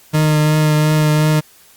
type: tone with vibrato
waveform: 40% pulse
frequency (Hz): 153.1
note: D#3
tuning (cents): -28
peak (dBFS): -10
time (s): 0.13-1.41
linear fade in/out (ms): 20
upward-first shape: triangle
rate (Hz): 2.8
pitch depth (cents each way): 18
effects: white hiss -47 dBFS RMS until 1.76 s + Opus 48 kbps